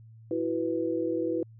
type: chord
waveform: sine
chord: E suspended second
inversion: none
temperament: equal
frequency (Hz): 329.6 / 370 / 493.9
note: E4 / F#4 / B4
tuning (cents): 0 / 0 / 0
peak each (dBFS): -29 / -33 / -31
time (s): 0.31-1.43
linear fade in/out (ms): 2
effects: added 112 Hz sine -48 dBFS peak until 1.59 s